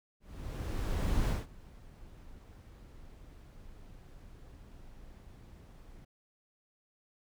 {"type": "noise with ADSR envelope", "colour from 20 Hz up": "brown", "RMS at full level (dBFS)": -28, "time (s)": [0.2, 6.05], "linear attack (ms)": 1100, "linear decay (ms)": 160, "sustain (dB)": -24, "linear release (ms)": 8, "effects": []}